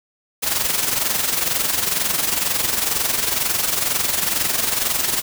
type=noise with amplitude modulation; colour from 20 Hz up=white; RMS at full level=-18 dBFS; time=0.42-5.22 s; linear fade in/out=20 ms; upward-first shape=sine; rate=22.1 Hz; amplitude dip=60%; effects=none